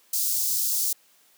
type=high-pass noise; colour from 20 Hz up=white; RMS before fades=-25 dBFS; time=0.13-0.93 s; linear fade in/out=5 ms; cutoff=4900 Hz; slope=24 dB/octave; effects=white hiss -60 dBFS RMS until 1.37 s + high-pass 200 Hz 12 dB/octave